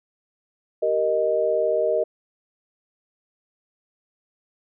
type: chord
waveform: sine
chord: Eb major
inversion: first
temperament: just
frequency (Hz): 388.9 / 466.7 / 622.3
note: G4 / Bb4 / Eb5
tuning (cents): -14 / +2 / 0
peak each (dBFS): -27 / -23 / -21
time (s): 0.82-2.04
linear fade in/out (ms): 10
effects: none